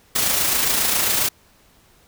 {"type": "noise with amplitude modulation", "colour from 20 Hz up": "white", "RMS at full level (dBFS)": -18, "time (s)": [0.15, 1.29], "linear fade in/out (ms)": 10, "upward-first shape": "sine", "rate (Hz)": 27.4, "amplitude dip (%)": 35, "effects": ["pink hiss -55 dBFS RMS until 2.07 s"]}